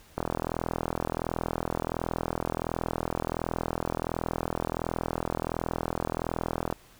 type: click train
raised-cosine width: 1 ms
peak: -14 dBFS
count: 272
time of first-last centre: 0.18-6.726 s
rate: 41.4 Hz
effects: pink hiss -56 dBFS RMS until 6.99 s